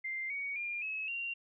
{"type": "tone with pitch steps", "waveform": "sine", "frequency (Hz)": [2093, 2243, 2404, 2577, 2762], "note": ["C7", "C#7", "D7", "E7", "F7"], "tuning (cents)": [0, 20, 40, -40, -20], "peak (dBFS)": -35, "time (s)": [0.04, 1.34], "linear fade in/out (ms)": 10, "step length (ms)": 260, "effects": []}